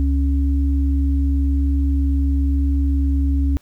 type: tone pair together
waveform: sine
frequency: 69.35 / 277.2 Hz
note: C#2 / C#4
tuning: +1 / 0 cents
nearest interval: 2 octaves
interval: 2399 cents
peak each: -15 / -23 dBFS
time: 0-3.57 s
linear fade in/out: 0 ms
effects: pink hiss -56 dBFS RMS until 3.61 s